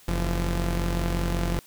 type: tone pair together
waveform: sawtooth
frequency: 45.4 / 170.9 Hz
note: F#1 / F3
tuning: -32 / -37 cents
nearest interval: octave + major seventh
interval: 2295 cents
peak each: -21 / -25 dBFS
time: 0.08-1.59 s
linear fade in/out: 0 ms
effects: white hiss -53 dBFS RMS until 1.66 s